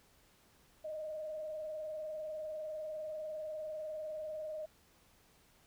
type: tone with vibrato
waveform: sine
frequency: 619 Hz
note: D#5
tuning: 9 cents flat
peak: -39 dBFS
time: 0.84-4.66 s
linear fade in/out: 10 ms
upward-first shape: sine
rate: 20 Hz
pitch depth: 47 cents each way
effects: pink hiss -67 dBFS RMS until 5.66 s